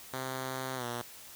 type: tone with pitch glide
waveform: 5% pulse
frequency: 130.81 to 119.95 Hz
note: C3 to A#2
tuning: 0 to +50 cents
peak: -24 dBFS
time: 0.13-1.02 s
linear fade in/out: 5 ms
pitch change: -150 cents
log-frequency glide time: 0.76-0.85 s
effects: white hiss -50 dBFS RMS until 1.35 s